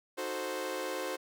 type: chord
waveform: sawtooth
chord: D# diminished seventh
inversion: none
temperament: equal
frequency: 311.1 / 370 / 440 / 523.3 Hz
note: D#4 / F#4 / A4 / C5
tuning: 0 / 0 / 0 / 0 cents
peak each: -39 / -36 / -39 / -33 dBFS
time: 0.17-1.17 s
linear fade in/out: 20 ms
effects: none